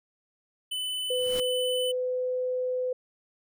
square tone, 3008 Hz, F#7, 28 cents sharp, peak -30 dBFS, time 0.71-1.92 s, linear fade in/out 10 ms
pink noise with exponential growth, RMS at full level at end -35 dBFS, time 1.04-1.4 s, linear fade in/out 2 ms, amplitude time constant 78 ms
sine tone with pitch glide, 502 to 505.5 Hz, B4 to B4, +28 to +40 cents, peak -26 dBFS, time 1.1-2.93 s, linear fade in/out 5 ms, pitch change +12 cents, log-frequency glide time 1.3-2.37 s
effects none

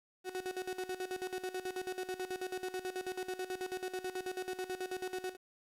35% pulse tone with tremolo, 370.1 Hz, F#4, in tune, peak -34 dBFS, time 0.24-5.37 s, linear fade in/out 50 ms, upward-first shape square, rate 9.2 Hz, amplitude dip 75%, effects resampled to 32000 Hz + 11-bit

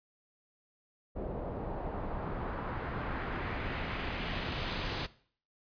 pink noise with low-pass filter sweep, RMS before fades -37 dBFS, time 1.15-5.07 s, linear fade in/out 20 ms, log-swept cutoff 570 to 4500 Hz, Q 1.3, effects noise-tail reverb RT60 0.5 s tail -18 dB re dry + resampled to 11025 Hz

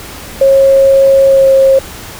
sine tone with pitch glide, 543 to 537.1 Hz, C#5 to C5, -36 to +45 cents, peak -3 dBFS, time 0.41-1.79 s, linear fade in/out 5 ms, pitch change -19 cents, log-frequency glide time 1.27-1.5 s, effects pink hiss -28 dBFS RMS until 2.19 s

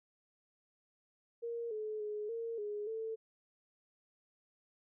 sine tone with pitch steps, 467.5 / 429.7 / 421 / 459.9 / 416 / 445.2 Hz, A#4 / A4 / G#4 / A#4 / G#4 / A4, +5 / -41 / +24 / -23 / +3 / +20 cents, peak -37 dBFS, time 1.42-3.16 s, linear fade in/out 20 ms, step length 290 ms, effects none

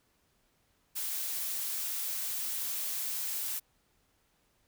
blue noise, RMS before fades -35 dBFS, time 0.95-3.6 s, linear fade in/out 20 ms, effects pink hiss -72 dBFS RMS until 4.67 s

